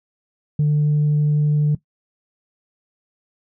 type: tone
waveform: sine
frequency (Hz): 149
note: D3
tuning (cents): +25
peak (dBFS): -12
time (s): 0.59-1.75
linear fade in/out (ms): 5
effects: noise-tail reverb RT60 0.1 s tail -17 dB re dry + tanh soft clip ceiling -12 dBFS